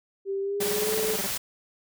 sine tone with pitch glide, 392 to 435 Hz, G4 to A4, 0 to -20 cents, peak -26 dBFS, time 0.25-1.18 s, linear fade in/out 50 ms, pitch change +180 cents, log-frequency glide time 0.41-0.95 s
white noise, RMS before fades -30 dBFS, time 0.6-1.38 s, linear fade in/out 10 ms
15% pulse tone bursts, 196 Hz, G3, in tune, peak -25 dBFS, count 13, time 0.6-1.268 s, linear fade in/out 5 ms, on 32 ms, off 21 ms
effects none

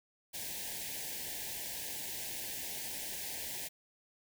white band-stop noise, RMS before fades -41 dBFS, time 0.33-3.69 s, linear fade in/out 20 ms, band 940 to 1600 Hz, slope 96 dB/octave, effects none

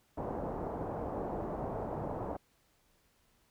white low-pass noise, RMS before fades -38 dBFS, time 0.17-2.37 s, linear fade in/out 10 ms, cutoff 810 Hz, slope 24 dB/octave, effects pink hiss -71 dBFS RMS until 3.5 s

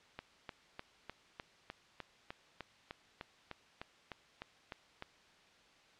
click train, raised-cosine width 0.3 ms, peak -27 dBFS, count 17, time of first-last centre 0.19-5.024 s, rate 3.31 Hz, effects white hiss -64 dBFS RMS until 5.99 s + low-pass 4000 Hz 12 dB/octave

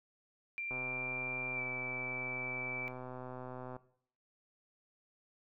sine tone with pitch glide, 2368 to 2318 Hz, D7 to D7, +14 to -23 cents, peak -36 dBFS, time 0.58-2.88 s, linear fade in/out 0 ms, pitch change -37 cents, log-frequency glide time 1.54-1.61 s
click train, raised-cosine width 1 ms, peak -32 dBFS, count 389, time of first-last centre 0.71-3.765 s, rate 127 Hz
effects noise-tail reverb RT60 0.6 s tail -17 dB re dry

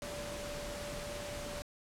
sine tone in noise, 583 Hz, D5, 13 cents flat, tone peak -43 dBFS, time 0.02-1.62 s, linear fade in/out 0 ms, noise pink, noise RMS -43 dBFS, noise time 0.02-1.62 s, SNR -3 dB, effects low-pass 10000 Hz 12 dB/octave

